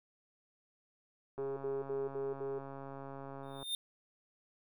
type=tone bursts; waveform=sine; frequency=410 Hz; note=G#4; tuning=22 cents flat; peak=-35 dBFS; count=5; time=1.38-2.59 s; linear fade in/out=10 ms; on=190 ms; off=65 ms
type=click train; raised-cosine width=1 ms; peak=-33 dBFS; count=309; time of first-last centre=1.38-3.628 s; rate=137 Hz
type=tone with exponential growth; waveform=square; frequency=3631 Hz; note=A#7; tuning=46 cents flat; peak=-32 dBFS; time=3.43-3.75 s; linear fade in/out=1 ms; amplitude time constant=68 ms
effects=none